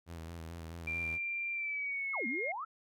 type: tone with vibrato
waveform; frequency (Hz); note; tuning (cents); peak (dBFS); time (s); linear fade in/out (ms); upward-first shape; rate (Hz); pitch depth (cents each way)
sawtooth; 82.9; E2; +10; -39; 0.06-1.19; 50; square; 4.6; 38
type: tone with pitch glide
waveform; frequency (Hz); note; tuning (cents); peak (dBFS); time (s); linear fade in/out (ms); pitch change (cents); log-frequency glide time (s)
sine; 2372 to 2138; D7 to C7; +17 to +37; -34; 0.87-2.52; 5; -180; 1.52-2.26
type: exponential two-way sweep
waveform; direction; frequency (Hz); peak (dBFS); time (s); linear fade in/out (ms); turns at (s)
sine; down then up; 1376 to 215.6 to 1376; -37; 2.13-2.65; 10; 2.27
effects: none